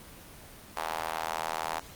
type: tone with high-pass filter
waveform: square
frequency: 40.11 Hz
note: E1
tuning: 47 cents flat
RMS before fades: -34 dBFS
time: 0.76-1.8 s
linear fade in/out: 10 ms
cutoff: 820 Hz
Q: 2.7
effects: pink hiss -49 dBFS RMS until 1.95 s + Opus 24 kbps